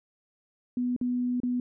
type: tone with dropouts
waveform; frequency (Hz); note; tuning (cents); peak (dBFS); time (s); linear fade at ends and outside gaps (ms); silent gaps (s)
sine; 246.9; B3; 0; -25; 0.77-1.6; 2; 0.964-1.012 / 1.402-1.433
effects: none